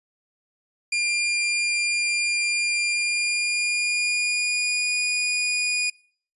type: tone with pitch glide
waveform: sawtooth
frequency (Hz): 2399 to 2454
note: D7 to D#7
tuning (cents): +36 to -25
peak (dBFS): -18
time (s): 0.92-5.9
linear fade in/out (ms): 5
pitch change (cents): +39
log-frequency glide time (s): 2.81-4.97
effects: noise-tail reverb RT60 0.5 s tail -24 dB re dry + resampled to 24000 Hz